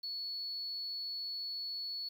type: tone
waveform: triangle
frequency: 4406 Hz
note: C#8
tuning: 11 cents flat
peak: -34 dBFS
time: 0.03-2.09 s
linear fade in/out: 10 ms
effects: tanh soft clip ceiling -36 dBFS + 10-bit